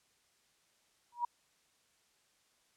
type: tone with exponential growth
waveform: sine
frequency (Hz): 958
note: A#5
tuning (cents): +47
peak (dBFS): -27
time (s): 1.12-1.25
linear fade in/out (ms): 5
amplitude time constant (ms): 28
effects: white hiss -72 dBFS RMS until 2.76 s + low-pass 9000 Hz 12 dB/octave